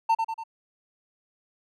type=tone with echo; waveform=triangle; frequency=900 Hz; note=A5; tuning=39 cents sharp; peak=-16 dBFS; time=0.09-0.15 s; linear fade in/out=10 ms; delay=96 ms; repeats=3; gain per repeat=-5 dB; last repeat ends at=0.438 s; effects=none